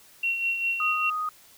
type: tone with tremolo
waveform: sine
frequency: 2733 Hz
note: F7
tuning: 38 cents flat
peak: -22 dBFS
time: 0.23-1.1 s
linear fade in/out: 5 ms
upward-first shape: sine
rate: 5 Hz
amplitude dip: 50%
type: tone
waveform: sine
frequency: 1244.5 Hz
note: D#6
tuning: in tune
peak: -26 dBFS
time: 0.8-1.29 s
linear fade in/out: 2 ms
effects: white hiss -54 dBFS RMS until 1.57 s